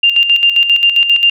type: tone with tremolo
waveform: sine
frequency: 2794 Hz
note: F7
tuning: in tune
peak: -5 dBFS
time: 0.03-1.3 s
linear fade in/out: 5 ms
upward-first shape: square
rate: 7.5 Hz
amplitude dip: 60%
effects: none